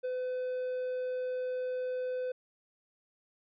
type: tone with ADSR envelope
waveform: triangle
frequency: 506 Hz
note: B4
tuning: 42 cents sharp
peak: -28 dBFS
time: 0.03-2.32 s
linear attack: 21 ms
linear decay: 9 ms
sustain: -2 dB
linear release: 6 ms
effects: resampled to 11025 Hz